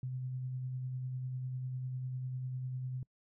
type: tone with tremolo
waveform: sine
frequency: 128.2 Hz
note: C3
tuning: 35 cents flat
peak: -35 dBFS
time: 0.03-3.03 s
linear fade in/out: 2 ms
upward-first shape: sine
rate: 10 Hz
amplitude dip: 25%
effects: noise-tail reverb RT60 0.1 s tail -26 dB re dry